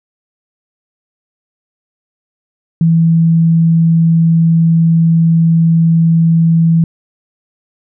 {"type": "tone", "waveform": "sine", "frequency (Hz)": 164.81, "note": "E3", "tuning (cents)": 0, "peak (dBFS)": -6, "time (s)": [2.81, 6.84], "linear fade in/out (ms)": 2, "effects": []}